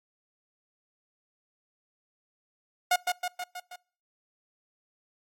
sawtooth tone with echo, 720 Hz, F#5, 47 cents flat, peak -17 dBFS, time 2.91-2.96 s, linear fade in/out 5 ms, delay 160 ms, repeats 5, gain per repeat -4 dB, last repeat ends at 3.76 s, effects noise-tail reverb RT60 0.5 s tail -26 dB re dry + AAC 48 kbps

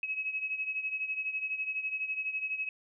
sine beating tone pair, 2559 / 2571 Hz, D#7 / E7, +48 / -44 cents, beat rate 12 Hz, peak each -33 / -38 dBFS, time 0.03-2.69 s, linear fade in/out 2 ms, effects none

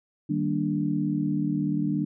sine chord, Eb major seventh, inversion none, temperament equal, 155.56 / 196 / 233.1 / 293.7 Hz, Eb3 / G3 / Bb3 / D4, 0 / 0 / 0 / 0 cents, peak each -29 / -29 / -32 / -27 dBFS, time 0.29-2.05 s, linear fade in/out 10 ms, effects none

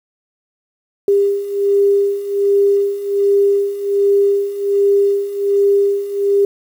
sine beating tone pair, 399.9 / 401.2 Hz, G4 / G4, +35 / +40 cents, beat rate 1.3 Hz, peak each -17 / -13 dBFS, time 1.08-6.45 s, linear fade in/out 2 ms, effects 7-bit

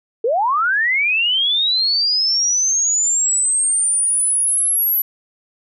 sine linear sweep, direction up, 422.7 to 11840 Hz, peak -14 dBFS, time 0.24-5.02 s, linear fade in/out 5 ms, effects none

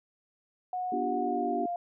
sine tone with pitch glide, 731 to 698.8 Hz, F#5 to F5, -21 to +1 cents, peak -30 dBFS, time 0.73-1.76 s, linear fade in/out 2 ms, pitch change -78 cents, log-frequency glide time 1.19-1.62 s
sine chord, G dominant seventh, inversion first, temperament just, 245 / 294 / 352.8 / 392 Hz, B3 / D4 / F4 / G4, -14 / +2 / +18 / 0 cents, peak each -35 dBFS, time 0.92-1.66 s, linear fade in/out 5 ms
effects none

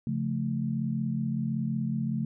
sine chord, Db augmented, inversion none, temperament equal, 138.59 / 174.61 / 220 Hz, Db3 / F3 / A3, 0 / 0 / 0 cents, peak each -31 / -34 / -30 dBFS, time 0.07-2.25 s, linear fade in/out 2 ms, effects none

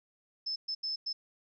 sine tone bursts at uneven times, 5250 Hz, E8, 8 cents flat, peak -32 dBFS, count 4, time 0.46-0.56 / 0.68-0.75 / 0.83-0.96 / 1.06-1.13 s, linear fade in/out 10 ms, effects none

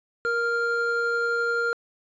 triangle tone pair together, 469.5 / 1396.9 Hz, A#4 / F6, +12 / 0 cents, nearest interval octave + perfect fifth, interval 1888 cents, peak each -25 / -22 dBFS, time 0.25-1.73 s, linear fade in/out 0 ms, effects resampled to 16000 Hz

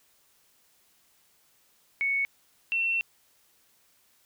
sine tone pair in turn, 2217 / 2705 Hz, C#7 / E7, 0 / +44 cents, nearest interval minor third, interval 344 cents, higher second, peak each -24 / -24 dBFS, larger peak neither, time 2.01-2.25 / 2.72-3.01 s, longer second, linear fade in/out 0 ms, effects white hiss -65 dBFS RMS until 4.25 s

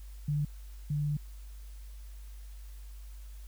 sine tone pair in turn, 147.4 / 147.4 Hz, D3 / D3, +7 / +7 cents, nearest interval unison, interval 0 cents, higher neither, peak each -27 / -28 dBFS, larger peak first, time 0.28-0.45 / 0.9-1.17 s, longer second, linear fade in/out 5 ms, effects added 50 Hz sine -43 dBFS peak until 3.47 s + white hiss -61 dBFS RMS until 3.47 s

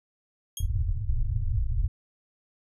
5% pulse tone with exponential decay, 3264 Hz, G#7, 31 cents flat, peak -20 dBFS, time 0.57-0.68 s, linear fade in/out 2 ms, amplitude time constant 22 ms
pink low-pass noise, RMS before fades -26 dBFS, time 0.6-1.88 s, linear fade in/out 5 ms, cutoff 120 Hz, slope 96 dB/octave
effects resampled to 32000 Hz

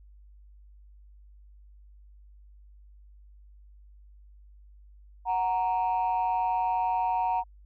sine tone pair together, 738.9 / 931 Hz, F#5 / A#5, -3 / -2 cents, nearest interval major third, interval 401 cents, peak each -26 / -25 dBFS, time 5.25-7.44 s, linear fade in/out 50 ms, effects tanh soft clip ceiling -20 dBFS + added 50 Hz sine -50 dBFS peak until 7.65 s

